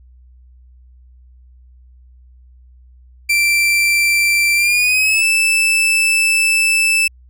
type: tone with pitch glide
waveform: 40% pulse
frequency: 2349 to 2637 Hz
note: D7 to E7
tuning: 0 to 0 cents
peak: -11 dBFS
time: 3.29-7.08 s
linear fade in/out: 10 ms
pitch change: +200 cents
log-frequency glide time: 4.55-5.24 s
effects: added 62 Hz sine -42 dBFS peak until 7.29 s